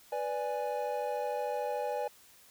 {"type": "chord", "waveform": "triangle", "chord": "G# diminished", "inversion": "first", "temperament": "equal", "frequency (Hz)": [493.9, 587.3, 830.6], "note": ["B4", "D5", "G#5"], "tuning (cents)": [0, 0, 0], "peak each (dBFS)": -34, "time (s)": [0.12, 2.08], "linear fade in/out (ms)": 5, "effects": ["white hiss -59 dBFS RMS until 2.5 s"]}